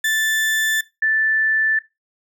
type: tone pair in turn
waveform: 35% pulse / sine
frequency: 1760 / 1760 Hz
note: A6 / A6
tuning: 0 / 0 cents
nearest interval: unison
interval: 0 cents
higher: neither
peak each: -15 dBFS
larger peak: neither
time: 0.04-0.81 / 1.02-1.79 s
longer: neither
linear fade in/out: 5 ms
effects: noise-tail reverb RT60 0.2 s tail -17 dB re dry